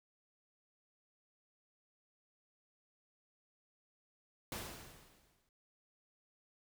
pink noise with exponential decay, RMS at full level -41 dBFS, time 4.52-5.49 s, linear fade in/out 1 ms, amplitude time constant 210 ms, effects none

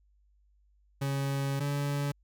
40% pulse tone pair in turn, 138.2 / 142.91 Hz, C#3 / D3, -5 / -47 cents, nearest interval minor second, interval 58 cents, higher second, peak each -28 dBFS, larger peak neither, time 1.01-1.6 / 1.6-2.12 s, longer first, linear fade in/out 10 ms, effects added 50 Hz sine -63 dBFS peak until 2.23 s

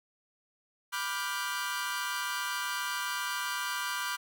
sawtooth chord, G dominant seventh, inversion first, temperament equal with one note detuned, 987.8 / 1174.7 / 1420.5 / 1568 Hz, B5 / D6 / F6 / G6, 0 / 0 / +29 / 0 cents, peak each -34 dBFS, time 0.92-4.17 s, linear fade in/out 20 ms, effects none

